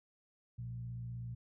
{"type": "tone with frequency modulation", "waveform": "sine", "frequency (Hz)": 119.6, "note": "A#2", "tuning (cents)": 45, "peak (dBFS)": -40, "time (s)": [0.58, 1.35], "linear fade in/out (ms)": 10, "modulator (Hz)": 55.9, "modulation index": 0.47, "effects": []}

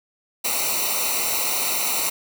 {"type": "noise with comb filter", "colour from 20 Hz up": "white", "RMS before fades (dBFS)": -23, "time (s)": [0.44, 2.1], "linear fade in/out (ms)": 10, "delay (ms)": 0.6, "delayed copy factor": -1, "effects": []}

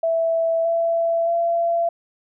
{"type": "tone with pitch steps", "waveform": "sine", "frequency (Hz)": [659.3, 668.9, 678.6], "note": ["E5", "E5", "F5"], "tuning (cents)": [0, 25, -50], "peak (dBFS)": -17, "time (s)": [0.03, 1.89], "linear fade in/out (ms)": 5, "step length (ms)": 620, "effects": []}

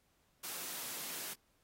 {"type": "high-pass noise", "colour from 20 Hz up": "white", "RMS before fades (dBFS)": -43, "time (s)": [0.43, 1.34], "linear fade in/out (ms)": 10, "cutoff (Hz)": 140, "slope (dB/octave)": 24, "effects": ["pink hiss -75 dBFS RMS until 1.63 s", "AAC 48 kbps"]}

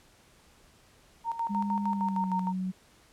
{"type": "tone with tremolo", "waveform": "sine", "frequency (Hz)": 921, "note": "A#5", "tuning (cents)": -21, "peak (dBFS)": -27, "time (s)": [1.24, 2.53], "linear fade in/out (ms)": 50, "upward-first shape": "square", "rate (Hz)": 6.5, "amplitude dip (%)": 70}
{"type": "tone with pitch glide", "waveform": "sine", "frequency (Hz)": [202.7, 185.88], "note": ["G#3", "F#3"], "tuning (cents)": [-42, 8], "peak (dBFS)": -29, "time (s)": [1.49, 2.72], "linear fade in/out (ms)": 20, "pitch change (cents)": -150, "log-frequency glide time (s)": [1.86, 2.36]}
{"effects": ["pink hiss -60 dBFS RMS until 3.12 s", "low-pass 11000 Hz 12 dB/octave"]}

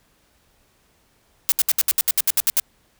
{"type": "noise bursts", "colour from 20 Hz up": "blue", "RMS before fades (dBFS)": -17, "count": 12, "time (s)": [1.49, 2.598], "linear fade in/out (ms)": 0, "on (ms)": 30, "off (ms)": 68, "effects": ["pink hiss -61 dBFS RMS until 2.99 s"]}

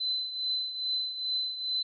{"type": "tone with tremolo", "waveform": "sine", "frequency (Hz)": 4036, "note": "B7", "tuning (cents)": 37, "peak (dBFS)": -26, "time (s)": [0, 1.83], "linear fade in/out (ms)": 10, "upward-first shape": "triangle", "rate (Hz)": 2.4, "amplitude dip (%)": 70, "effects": []}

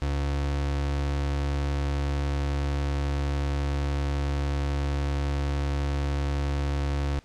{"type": "tone", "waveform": "35% pulse", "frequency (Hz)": 70.9, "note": "C#2", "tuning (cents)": 40, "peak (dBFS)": -23, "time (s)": [0.02, 7.19], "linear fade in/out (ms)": 0, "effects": ["pink hiss -57 dBFS RMS until 7.24 s", "low-pass 6000 Hz 12 dB/octave"]}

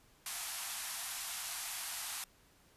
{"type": "band-pass noise", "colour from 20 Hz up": "white", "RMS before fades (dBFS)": -42, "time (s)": [0.26, 2.24], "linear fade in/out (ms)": 2, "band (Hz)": [660, 13000], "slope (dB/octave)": 96, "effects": ["pink hiss -66 dBFS RMS until 2.76 s", "resampled to 32000 Hz"]}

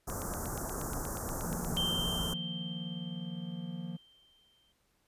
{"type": "band-stop noise", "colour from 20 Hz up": "pink", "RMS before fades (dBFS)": -37, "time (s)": [0.07, 2.34], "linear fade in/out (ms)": 10, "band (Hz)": [1500, 6000], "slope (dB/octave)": 48}
{"type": "click train", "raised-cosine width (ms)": 0.2, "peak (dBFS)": -28, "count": 15, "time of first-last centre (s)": [0.1, 1.767], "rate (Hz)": 8.4}
{"type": "chord", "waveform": "triangle", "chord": "Eb suspended second", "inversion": "none", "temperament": "just", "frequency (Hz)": [155.56, 175.01, 233.3], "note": ["Eb3", "F3", "Bb3"], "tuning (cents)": [0, 4, 2], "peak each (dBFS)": [-42, -37, -43], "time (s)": [1.43, 3.97], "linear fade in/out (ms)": 10}
{"type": "tone with exponential decay", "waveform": "sine", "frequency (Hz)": 3136, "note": "G7", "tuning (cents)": 0, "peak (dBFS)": -29, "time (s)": [1.77, 4.72], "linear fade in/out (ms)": 0, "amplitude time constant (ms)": 640}
{"effects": ["pink hiss -74 dBFS RMS until 5.07 s", "resampled to 32000 Hz"]}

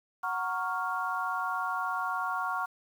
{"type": "chord", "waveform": "sine", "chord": "Gb major seventh", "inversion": "none", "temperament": "equal", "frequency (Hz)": [740, 932.3, 1108.7, 1396.9], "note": ["Gb5", "Bb5", "Db6", "F6"], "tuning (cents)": [0, 0, 0, 0], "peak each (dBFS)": [-36, -37, -33, -34], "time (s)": [0.23, 2.66], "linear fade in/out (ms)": 10, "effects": ["9-bit"]}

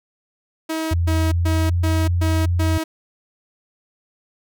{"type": "tone bursts", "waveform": "sawtooth", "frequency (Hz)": 319.8, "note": "D#4", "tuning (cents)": 48, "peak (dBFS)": -18, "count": 6, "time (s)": [0.69, 2.84], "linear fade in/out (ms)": 10, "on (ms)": 250, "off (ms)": 130}
{"type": "tone with pitch glide", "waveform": "sine", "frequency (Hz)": [85, 87.34], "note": ["F2", "F2"], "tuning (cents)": [-46, 1], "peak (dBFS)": -16, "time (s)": [0.91, 2.78], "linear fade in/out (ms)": 5, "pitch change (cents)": 47, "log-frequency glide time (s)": [1.19, 1.85]}
{"effects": []}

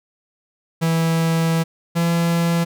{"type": "tone pair in turn", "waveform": "45% pulse", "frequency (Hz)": [164.1, 168.91], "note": ["E3", "E3"], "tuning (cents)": [-8, 43], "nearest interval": "minor second", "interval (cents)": 51, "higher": "second", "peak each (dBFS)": -16, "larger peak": "neither", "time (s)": [[0.81, 1.64], [1.95, 2.65]], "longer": "first", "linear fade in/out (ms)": 20, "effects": []}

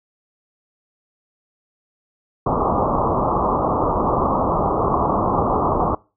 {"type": "low-pass noise", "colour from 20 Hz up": "white", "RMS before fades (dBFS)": -19, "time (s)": [2.46, 5.95], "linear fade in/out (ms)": 5, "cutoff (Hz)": 1200, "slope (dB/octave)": 96, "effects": ["noise-tail reverb RT60 0.3 s tail -22 dB re dry"]}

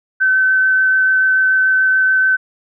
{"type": "tone with vibrato", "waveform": "sine", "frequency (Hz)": 1529, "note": "G6", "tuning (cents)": -44, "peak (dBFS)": -10, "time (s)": [0.2, 2.37], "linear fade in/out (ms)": 20, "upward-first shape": "triangle", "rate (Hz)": 6.9, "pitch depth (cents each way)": 10, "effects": []}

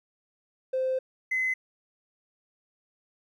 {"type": "tone pair in turn", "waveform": "triangle", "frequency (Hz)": [520, 2040], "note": ["C5", "C7"], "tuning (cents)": [-11, -44], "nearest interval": "2 octaves", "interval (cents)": 2367, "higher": "second", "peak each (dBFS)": -21, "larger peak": "neither", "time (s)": [[0.73, 0.99], [1.31, 1.54]], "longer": "first", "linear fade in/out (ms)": 10, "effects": ["tanh soft clip ceiling -22 dBFS"]}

